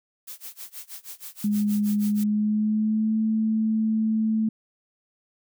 blue noise with tremolo, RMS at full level -37 dBFS, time 0.27-2.24 s, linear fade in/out 10 ms, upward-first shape sine, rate 6.3 Hz, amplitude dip 95%
sine tone with pitch glide, 207.7 to 219.5 Hz, G#3 to A3, 0 to -4 cents, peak -20 dBFS, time 1.44-4.49 s, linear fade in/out 5 ms, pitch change +96 cents, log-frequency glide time 2.08-3.17 s
effects none

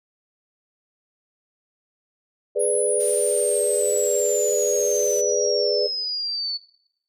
sine chord, G# diminished, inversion none, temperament equal, 415.3 / 493.9 / 587.3 Hz, G#4 / B4 / D5, 0 / 0 / 0 cents, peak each -23 / -23 / -24 dBFS, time 2.55-5.88 s, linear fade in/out 20 ms
sine exponential sweep, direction down, 10500 to 4435 Hz, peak -24 dBFS, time 2.59-6.58 s, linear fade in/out 20 ms
blue noise, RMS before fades -35 dBFS, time 2.99-5.22 s, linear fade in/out 20 ms
effects noise-tail reverb RT60 0.8 s tail -22 dB re dry + resampled to 32000 Hz

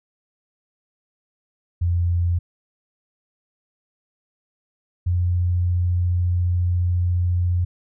sine tone pair in turn, 86.8 / 88.57 Hz, F2 / F2, -10 / +25 cents, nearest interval unison, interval 35 cents, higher second, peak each -17 dBFS, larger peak neither, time 1.81-2.39 / 5.06-7.65 s, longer second, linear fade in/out 10 ms, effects none

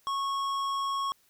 triangle tone with tanh clipping, 1100 Hz, C#6, 14 cents flat, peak -30 dBFS, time 0.07-1.12 s, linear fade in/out 0 ms, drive 17 dB, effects white hiss -66 dBFS RMS until 1.29 s

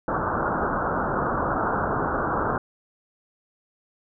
white low-pass noise, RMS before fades -25 dBFS, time 0.08-2.58 s, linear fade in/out 2 ms, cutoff 1500 Hz, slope 96 dB/octave, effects none

